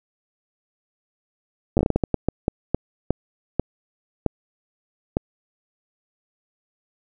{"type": "slowing click train", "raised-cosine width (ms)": 2, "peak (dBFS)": -5, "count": 17, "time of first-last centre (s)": [1.77, 5.169], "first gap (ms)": 9, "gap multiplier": 1.36, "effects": []}